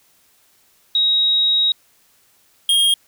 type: tone pair in turn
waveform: sine / square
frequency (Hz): 3800 / 3242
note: A#7 / G#7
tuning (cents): +33 / -42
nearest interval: minor third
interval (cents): 275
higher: first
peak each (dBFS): -13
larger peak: neither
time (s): 0.95-1.72 / 2.69-2.94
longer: first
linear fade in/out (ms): 2
effects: white hiss -57 dBFS RMS until 3.07 s